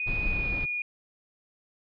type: tone with pitch glide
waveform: sine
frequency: 2479 to 2442 Hz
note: D#7 to D#7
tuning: -7 to -33 cents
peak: -28 dBFS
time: 0-0.82 s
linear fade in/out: 2 ms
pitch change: -26 cents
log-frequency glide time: 0.27-0.57 s
type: noise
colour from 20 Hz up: brown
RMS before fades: -31 dBFS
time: 0.06-0.66 s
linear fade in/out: 20 ms
effects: resampled to 11025 Hz